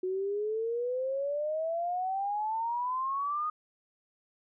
sine exponential sweep, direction up, 365.7 to 1244.5 Hz, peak -29 dBFS, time 0.03-3.5 s, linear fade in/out 5 ms, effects none

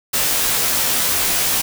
white noise with comb filter, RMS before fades -18 dBFS, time 0.13-1.62 s, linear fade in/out 10 ms, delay 15 ms, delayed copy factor -0.9, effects none

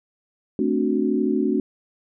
sine chord, D dominant seventh, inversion second, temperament equal, 220 / 261.6 / 293.7 / 370 Hz, A3 / C4 / D4 / F#4, 0 / 0 / 0 / 0 cents, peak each -24 dBFS, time 0.59-1.6 s, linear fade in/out 2 ms, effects none

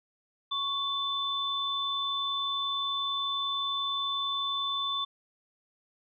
sine tone pair together, 1108.7 / 3520 Hz, C#6 / A7, 0 / 0 cents, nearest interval octave + minor sixth, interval 2000 cents, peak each -33 / -30 dBFS, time 0.51-5.05 s, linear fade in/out 10 ms, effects none

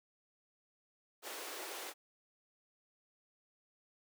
pink high-pass noise, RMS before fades -45 dBFS, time 1.22-1.94 s, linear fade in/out 50 ms, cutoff 320 Hz, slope 48 dB/octave, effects none

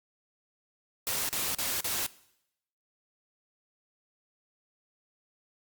white noise bursts, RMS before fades -31 dBFS, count 4, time 1.07-2.064 s, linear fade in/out 0 ms, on 220 ms, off 38 ms, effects noise-tail reverb RT60 0.8 s tail -20 dB re dry + Opus 48 kbps

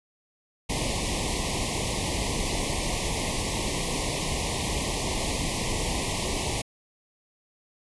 pink band-stop noise, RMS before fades -28 dBFS, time 0.69-6.62 s, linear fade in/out 10 ms, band 1100 to 1900 Hz, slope 96 dB/octave, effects resampled to 24000 Hz

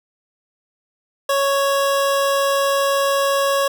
25% pulse tone, 554.4 Hz, C#5, in tune, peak -12 dBFS, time 1.29-3.68 s, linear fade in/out 5 ms, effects none

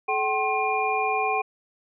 sine tone cluster, 430.3 / 766 / 1065 / 2413 Hz, A4 / G5 / C6 / D7, -39 / -40 / +30 / +46 cents, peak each -29 / -25 / -28 / -28 dBFS, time 0.08-1.42 s, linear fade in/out 10 ms, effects none

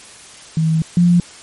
sine tone pair in turn, 160.2 / 174.68 Hz, E3 / F3, -49 / +1 cents, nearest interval minor second, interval 150 cents, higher second, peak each -12 / -8 dBFS, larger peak second, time 0.57-0.82 / 0.97-1.2 s, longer first, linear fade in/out 2 ms, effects white hiss -39 dBFS RMS until 1.42 s + MP3 48 kbps

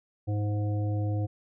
harmonic tone with a mistuned harmonic, 103.83 Hz, G#2, in tune, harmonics 1 / 3 / 5 / 7, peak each -26 / -36 / -40 / -43 dBFS, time 0.27-1.27 s, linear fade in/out 20 ms, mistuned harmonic 3, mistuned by +19 cents, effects none

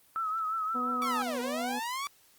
sine tone with vibrato, 1300 Hz, E6, 24 cents flat, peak -29 dBFS, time 0.16-1.22 s, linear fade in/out 0 ms, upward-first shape triangle, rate 5.7 Hz, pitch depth 66 cents each way
harmonic tone, 246.9 Hz, B3, in tune, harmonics 1 / 2 / 3 / 4, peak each -35 / -41 / -45 / -47 dBFS, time 0.74-1.8 s, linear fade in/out 20 ms
sawtooth linear two-way sweep, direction down then up, 1164 to 466.5 to 1164 Hz, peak -29 dBFS, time 1.02-2.07 s, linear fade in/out 0 ms, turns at 1.4 s
effects white hiss -62 dBFS RMS until 2.38 s + Opus 32 kbps

